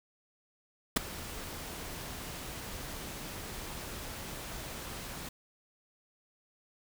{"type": "noise with ADSR envelope", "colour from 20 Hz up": "pink", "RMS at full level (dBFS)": -22, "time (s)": [0.96, 5.29], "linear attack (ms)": 8, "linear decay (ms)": 11, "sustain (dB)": -20, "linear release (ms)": 4, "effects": []}